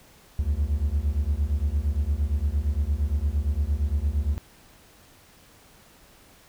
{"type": "beating tone pair", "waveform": "triangle", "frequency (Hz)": [68.3, 77], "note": ["C#2", "D#2"], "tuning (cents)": [-25, -17], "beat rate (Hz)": 8.7, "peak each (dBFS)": -23, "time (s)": [0.39, 4.38], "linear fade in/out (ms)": 0, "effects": ["pink hiss -54 dBFS RMS until 6.48 s"]}